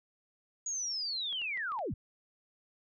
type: linear sweep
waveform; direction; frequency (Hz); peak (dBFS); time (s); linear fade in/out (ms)
sine; down; 6800 to 50; -33; 0.66-1.94; 5
type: clicks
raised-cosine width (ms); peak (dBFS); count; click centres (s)
0.3; -36; 5; 1.327 / 1.417 / 1.574 / 1.72 / 1.79
effects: none